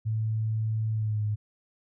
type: tone with pitch glide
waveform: sine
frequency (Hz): 110 to 105.64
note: A2 to G#2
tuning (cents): 0 to +30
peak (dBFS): -25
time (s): 0.05-1.36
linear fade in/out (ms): 20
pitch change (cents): -70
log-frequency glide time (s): 0.92-1.23
effects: none